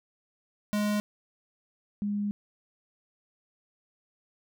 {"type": "tone pair in turn", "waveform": ["square", "sine"], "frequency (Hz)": [208.4, 205.1], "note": ["G#3", "G#3"], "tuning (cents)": [6, -21], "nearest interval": "unison", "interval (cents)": 27, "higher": "first", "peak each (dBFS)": [-26, -27], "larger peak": "first", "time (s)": [[0.73, 1], [2.02, 2.31]], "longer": "second", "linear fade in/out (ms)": 0, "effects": []}